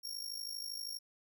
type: tone with amplitude modulation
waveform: sawtooth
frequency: 5540 Hz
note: F8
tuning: 15 cents flat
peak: -34 dBFS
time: 0.03-0.99 s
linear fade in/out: 20 ms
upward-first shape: sine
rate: 52.6 Hz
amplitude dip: 80%
effects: none